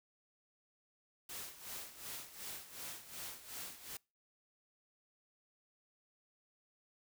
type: noise with tremolo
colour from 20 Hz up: white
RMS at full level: -45 dBFS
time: 1.29-3.97 s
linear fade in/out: 5 ms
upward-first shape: sine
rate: 2.7 Hz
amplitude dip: 75%
effects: noise-tail reverb RT60 0.3 s tail -26 dB re dry